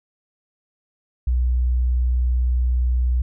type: tone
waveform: sine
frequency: 61.74 Hz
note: B1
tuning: in tune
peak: -16 dBFS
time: 1.27-3.22 s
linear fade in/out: 5 ms
effects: none